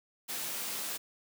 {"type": "high-pass noise", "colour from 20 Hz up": "white", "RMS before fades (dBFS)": -37, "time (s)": [0.28, 0.98], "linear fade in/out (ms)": 20, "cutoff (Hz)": 130, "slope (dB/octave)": 48, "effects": []}